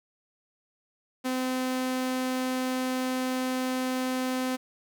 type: tone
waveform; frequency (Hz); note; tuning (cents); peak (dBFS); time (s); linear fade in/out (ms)
sawtooth; 256.7; C4; -33; -23; 1.24-4.57; 20
effects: 10-bit